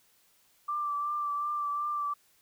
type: tone with vibrato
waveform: sine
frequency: 1174.7 Hz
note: D6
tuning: in tune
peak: -29 dBFS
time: 0.68-2.14 s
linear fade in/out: 10 ms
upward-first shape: triangle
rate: 2.7 Hz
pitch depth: 28 cents each way
effects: white hiss -66 dBFS RMS until 2.41 s